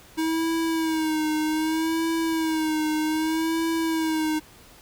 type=tone with vibrato; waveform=square; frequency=318.3 Hz; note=D#4; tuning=39 cents sharp; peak=-23 dBFS; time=0.17-4.4 s; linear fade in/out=20 ms; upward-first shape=sine; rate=0.64 Hz; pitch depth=54 cents each way; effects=pink hiss -50 dBFS RMS until 4.81 s

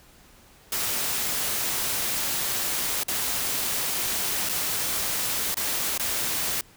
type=noise with dropouts; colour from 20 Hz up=white; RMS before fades=-27 dBFS; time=0.72-6.61 s; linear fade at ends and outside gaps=2 ms; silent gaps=3.034-3.082 / 4.49-4.494 / 5.544-5.569 / 5.978-5.996 s; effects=pink hiss -54 dBFS RMS until 6.76 s

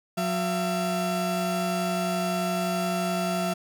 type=tone pair together; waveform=35% pulse; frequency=181.6 / 674.8 Hz; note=F#3 / E5; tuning=-32 / +40 cents; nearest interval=octave + major seventh; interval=2272 cents; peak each=-26 dBFS; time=0.17-3.54 s; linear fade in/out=10 ms; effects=none

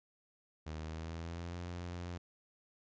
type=tone with pitch glide; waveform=sawtooth; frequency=78.1 to 87.66 Hz; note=D#2 to F2; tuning=+7 to +7 cents; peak=-37 dBFS; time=0.66-2.18 s; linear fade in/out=10 ms; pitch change=+200 cents; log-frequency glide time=0.78-1.58 s; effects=resampled to 16000 Hz

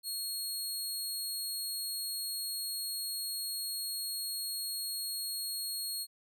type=tone; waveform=20% pulse; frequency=4300 Hz; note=C8; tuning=47 cents sharp; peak=-29 dBFS; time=0.03-6.07 s; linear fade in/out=50 ms; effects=none

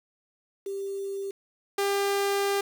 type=tone pair in turn; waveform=sine / sawtooth; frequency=393.8 / 399.1 Hz; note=G4 / G4; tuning=+8 / +31 cents; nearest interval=unison; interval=23 cents; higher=second; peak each=-30 / -20 dBFS; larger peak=second; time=0.66-1.31 / 1.78-2.61 s; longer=second; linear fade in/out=5 ms; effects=8-bit

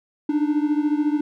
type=beating tone pair; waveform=triangle; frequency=293.7 / 307.7 Hz; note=D4 / D#4; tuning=0 / -19 cents; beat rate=14 Hz; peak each=-18 / -21 dBFS; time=0.29-1.21 s; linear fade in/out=5 ms; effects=none

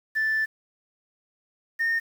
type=tone pair in turn; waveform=sine; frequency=1760 / 1831.1 Hz; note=A6 / A#6; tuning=0 / -31 cents; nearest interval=minor second; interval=69 cents; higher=second; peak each=-20 dBFS; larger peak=neither; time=0.15-0.46 / 1.79-2 s; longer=first; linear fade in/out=20 ms; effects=tanh soft clip ceiling -19 dBFS + 8-bit

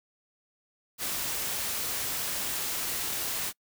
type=noise; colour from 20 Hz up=white; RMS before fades=-32 dBFS; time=0.98-3.53 s; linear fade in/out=50 ms; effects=noise-tail reverb RT60 0.1 s tail -26 dB re dry

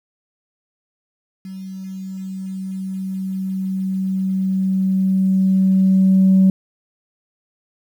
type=tone with level ramp; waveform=sine; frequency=190 Hz; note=F#3; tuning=46 cents sharp; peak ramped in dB=-29 to -7 dBFS; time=1.45-6.5 s; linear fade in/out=2 ms; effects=tanh soft clip ceiling -6 dBFS + 8-bit

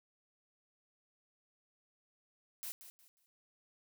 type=noise with echo; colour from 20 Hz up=blue; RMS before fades=-43 dBFS; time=2.63-2.72 s; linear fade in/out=0 ms; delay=180 ms; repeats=3; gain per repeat=-11 dB; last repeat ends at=3.26 s; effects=none

